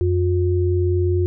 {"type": "tone pair together", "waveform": "sine", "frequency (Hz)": [89.53, 358.1], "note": ["F2", "F4"], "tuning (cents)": [44, 43], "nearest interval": "2 octaves", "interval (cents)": 2399, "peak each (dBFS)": [-17, -20], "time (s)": [0.01, 1.26], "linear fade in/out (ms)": 0, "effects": []}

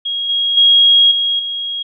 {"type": "tone with level steps", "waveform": "sine", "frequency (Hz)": 3285, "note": "G#7", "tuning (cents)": -20, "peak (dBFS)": [-17, -13, -6, -13, -19], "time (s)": [0.05, 1.83], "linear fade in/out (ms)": 10, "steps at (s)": [0.29, 0.57, 1.11, 1.39], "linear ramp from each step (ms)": 5, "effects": []}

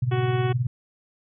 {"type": "tone with tremolo", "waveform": "sine", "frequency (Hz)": 123.47, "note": "B2", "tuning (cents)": 0, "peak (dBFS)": -18, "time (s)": [0.02, 0.67], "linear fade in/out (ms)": 5, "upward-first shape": "sine", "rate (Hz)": 19, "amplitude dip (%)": 75}
{"type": "harmonic tone", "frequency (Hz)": 371.7, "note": "F#4", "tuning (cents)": 8, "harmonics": [1, 2, 3, 4, 5, 6, 7, 8, 9], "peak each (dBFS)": [-26, -32, -36, -38, -40, -42, -43, -44, -45], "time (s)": [0.11, 0.53], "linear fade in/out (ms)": 10}
{"effects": []}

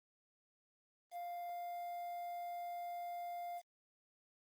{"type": "tone with quantisation", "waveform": "triangle", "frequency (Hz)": 700, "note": "F5", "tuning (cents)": 4, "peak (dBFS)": -40, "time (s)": [1.11, 3.62], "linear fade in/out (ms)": 50, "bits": 10, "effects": ["Opus 24 kbps"]}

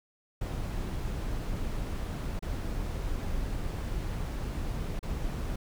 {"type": "noise with dropouts", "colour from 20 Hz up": "brown", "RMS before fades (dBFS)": -33, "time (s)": [0.41, 5.56], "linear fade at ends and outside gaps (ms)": 5, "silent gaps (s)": [[2.393, 2.424], [4.993, 5.028]], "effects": []}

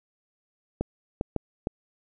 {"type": "clicks", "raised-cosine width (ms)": 2, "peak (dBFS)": -13, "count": 4, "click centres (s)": [0.81, 1.211, 1.363, 1.671], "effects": []}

